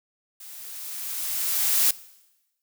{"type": "noise with level ramp", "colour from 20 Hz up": "blue", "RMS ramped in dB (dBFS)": [-43, -19], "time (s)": [0.4, 1.91], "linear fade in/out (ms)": 5, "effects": ["noise-tail reverb RT60 1.0 s tail -20 dB re dry"]}